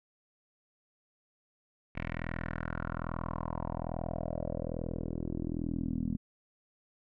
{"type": "tone with low-pass filter sweep", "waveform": "10% pulse", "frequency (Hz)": 41.2, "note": "E1", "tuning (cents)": 0, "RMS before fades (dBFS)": -36, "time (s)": [1.95, 6.17], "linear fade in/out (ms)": 10, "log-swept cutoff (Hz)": [2300, 230], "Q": 3.9, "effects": []}